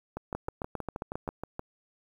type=two click trains; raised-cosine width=1 ms; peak=-21 / -19 dBFS; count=10 / 8; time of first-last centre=0.17-1.594 / 0.35-1.29 s; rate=6.32 / 7.45 Hz; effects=9-bit